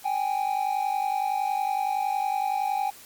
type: tone pair together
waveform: triangle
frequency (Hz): 776 / 826.8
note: G5 / G#5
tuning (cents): -18 / -8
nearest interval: minor second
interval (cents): 110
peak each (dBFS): -25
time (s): 0.04-2.91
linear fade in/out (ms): 20
effects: white hiss -48 dBFS RMS until 3.05 s + Opus 48 kbps